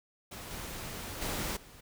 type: noise with level steps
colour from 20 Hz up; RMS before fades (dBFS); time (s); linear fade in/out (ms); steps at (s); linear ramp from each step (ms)
pink; -44 / -41 / -35 / -54; 0.31-1.81; 10; 0.5 / 1.21 / 1.56; 10
effects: none